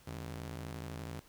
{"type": "ring-modulated tone", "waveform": "sawtooth", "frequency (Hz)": 116.4, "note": "A#2", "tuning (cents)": -2, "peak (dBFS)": -34, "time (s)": [0.07, 1.2], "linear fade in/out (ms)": 5, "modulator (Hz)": 32.3, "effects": ["pink hiss -62 dBFS RMS until 1.28 s"]}